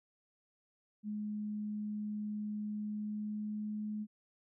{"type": "tone with pitch glide", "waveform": "sine", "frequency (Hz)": [210.3, 212], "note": ["G#3", "G#3"], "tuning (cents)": [22, 36], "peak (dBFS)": -36, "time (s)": [1.03, 4.07], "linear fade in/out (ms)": 50, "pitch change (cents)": 14, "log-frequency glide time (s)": [2.74, 3.91], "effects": []}